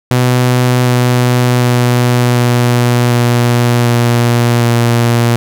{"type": "tone with pitch steps", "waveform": "sawtooth", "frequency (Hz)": [124.7, 123.62, 122.56, 121.5, 120.45, 119.41, 118.38], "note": ["B2", "B2", "B2", "B2", "B2", "A#2", "A#2"], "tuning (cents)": [17, 2, -13, -28, -43, 42, 27], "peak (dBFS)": -4, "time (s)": [0.11, 5.36], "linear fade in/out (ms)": 0, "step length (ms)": 750, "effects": []}